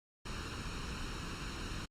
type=noise with comb filter; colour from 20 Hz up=pink; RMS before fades=-41 dBFS; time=0.25-1.86 s; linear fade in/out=10 ms; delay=0.73 ms; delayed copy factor=+0.65; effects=low-pass 6000 Hz 12 dB/octave + Opus 48 kbps